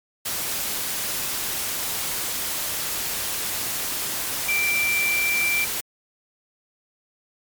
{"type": "tone in noise", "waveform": "sine", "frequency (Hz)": 2349, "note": "D7", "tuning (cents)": 0, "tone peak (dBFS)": -20, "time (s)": [4.48, 5.65], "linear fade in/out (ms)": 10, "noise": "white", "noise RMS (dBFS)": -27, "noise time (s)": [0.25, 5.81], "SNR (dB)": 4, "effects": ["MP3 96 kbps"]}